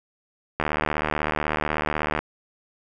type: click train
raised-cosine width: 0.5 ms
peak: -8 dBFS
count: 122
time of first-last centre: 0.6-2.19 s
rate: 76.1 Hz
effects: none